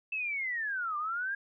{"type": "linear two-way sweep", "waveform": "sine", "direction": "down then up", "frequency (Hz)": [2652, 1174.7, 1640], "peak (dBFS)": -31, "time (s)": [0.12, 1.35], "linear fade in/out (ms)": 5, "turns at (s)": 0.97, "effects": []}